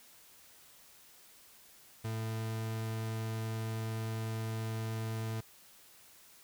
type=tone; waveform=40% pulse; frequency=111.3 Hz; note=A2; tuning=20 cents sharp; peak=-34 dBFS; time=2.04-5.41 s; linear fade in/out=10 ms; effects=white hiss -59 dBFS RMS until 6.43 s